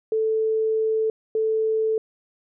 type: tone pair in turn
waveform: sine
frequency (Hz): 440 / 440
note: A4 / A4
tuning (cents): 0 / 0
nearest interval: unison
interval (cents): 0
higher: neither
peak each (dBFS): -19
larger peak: neither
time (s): 0.12-1.1 / 1.35-1.98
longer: first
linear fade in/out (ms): 2
effects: none